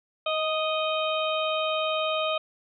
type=harmonic tone with a mistuned harmonic; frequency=622.3 Hz; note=D#5; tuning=in tune; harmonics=1 / 2 / 4 / 5 / 6; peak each=-27 / -30 / -33 / -34 / -35 dBFS; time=0.26-2.38 s; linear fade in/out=5 ms; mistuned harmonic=1; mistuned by=+16 cents; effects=none